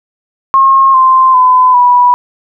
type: tone with pitch steps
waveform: sine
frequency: 1077 / 1043.9 / 1011.9 / 980.8 Hz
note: C6 / C6 / B5 / B5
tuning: +50 / -4 / +42 / -12 cents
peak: -3 dBFS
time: 0.54-2.14 s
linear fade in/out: 0 ms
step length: 400 ms
effects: none